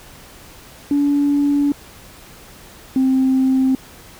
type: tone pair in turn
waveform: sine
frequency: 286.4 / 262.7 Hz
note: D4 / C4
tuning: -43 / +7 cents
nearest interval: minor second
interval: 150 cents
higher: first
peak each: -12 / -11 dBFS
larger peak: second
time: 0.91-1.72 / 2.96-3.75 s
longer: first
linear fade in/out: 2 ms
effects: tanh soft clip ceiling -9 dBFS + pink hiss -42 dBFS RMS until 4.19 s